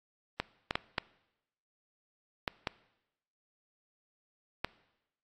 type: clicks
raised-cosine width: 0.3 ms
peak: -14 dBFS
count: 7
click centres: 0.4 / 0.709 / 0.755 / 0.982 / 2.478 / 2.672 / 4.646 s
effects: noise-tail reverb RT60 0.9 s tail -21 dB re dry + AAC 32 kbps